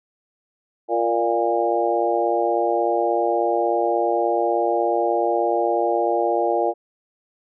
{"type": "harmonic tone with a mistuned harmonic", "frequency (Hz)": 116.54, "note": "A#2", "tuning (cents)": 0, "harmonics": [3, 4, 5, 6, 7], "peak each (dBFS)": [-24, -24, -24, -24, -24], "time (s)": [0.88, 6.74], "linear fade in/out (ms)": 50, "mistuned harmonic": 5, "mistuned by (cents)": 21, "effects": []}